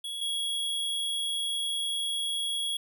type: tone pair in turn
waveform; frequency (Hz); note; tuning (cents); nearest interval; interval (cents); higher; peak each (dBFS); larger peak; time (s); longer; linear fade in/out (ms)
square; 3346 / 3327; G#7 / G#7; +12 / +2; unison; 10; first; -34 / -29; second; 0.04-0.21 / 0.21-2.77; second; 5
effects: none